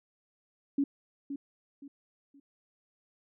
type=tone with echo; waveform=sine; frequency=280 Hz; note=C#4; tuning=18 cents sharp; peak=-24 dBFS; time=0.78-0.84 s; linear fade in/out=5 ms; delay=520 ms; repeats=3; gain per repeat=-10 dB; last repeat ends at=2.4 s; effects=none